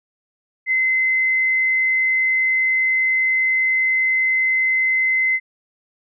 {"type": "tone", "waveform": "sine", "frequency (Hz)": 2055, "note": "C7", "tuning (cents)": -32, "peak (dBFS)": -15, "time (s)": [0.66, 5.4], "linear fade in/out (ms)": 50, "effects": []}